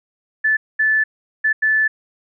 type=tone bursts at uneven times; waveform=sine; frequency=1745 Hz; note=A6; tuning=15 cents flat; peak=-13 dBFS; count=4; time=0.44-0.57 / 0.79-1.04 / 1.44-1.53 / 1.62-1.88 s; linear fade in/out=10 ms; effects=none